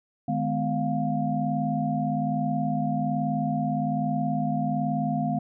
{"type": "tone cluster", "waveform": "sine", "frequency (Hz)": [152.9, 211.1, 252.3, 703], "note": ["D#3", "G#3", "B3", "F5"], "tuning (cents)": [-30, 29, 37, 11], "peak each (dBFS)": -29, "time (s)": [0.28, 5.39], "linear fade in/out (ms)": 5, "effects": []}